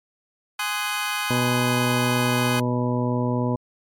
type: chord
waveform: 20% pulse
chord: Ab dominant seventh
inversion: none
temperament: just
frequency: 830.6 / 1038.3 / 1245.9 / 1495.1 Hz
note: Ab5 / C6 / Eb6 / Gb6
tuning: 0 / -14 / +2 / +18 cents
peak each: -25 dBFS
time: 0.59-2.6 s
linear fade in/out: 5 ms
type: harmonic tone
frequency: 123.1 Hz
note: B2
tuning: 5 cents flat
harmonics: 1 / 2 / 3 / 4 / 5 / 7 / 8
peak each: -24 / -24 / -31 / -30 / -32 / -35 / -32 dBFS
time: 1.3-3.56 s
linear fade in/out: 5 ms
effects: MP3 64 kbps